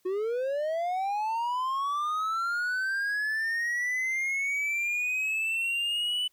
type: linear sweep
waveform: triangle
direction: up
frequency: 359.1 to 2992 Hz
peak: -25 dBFS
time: 0.05-6.28 s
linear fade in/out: 10 ms
effects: white hiss -70 dBFS RMS until 6.32 s